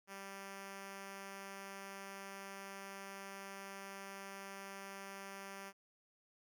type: tone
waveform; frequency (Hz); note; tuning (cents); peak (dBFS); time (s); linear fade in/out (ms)
5% pulse; 196; G3; 0; -36; 0.07-5.73; 50
effects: none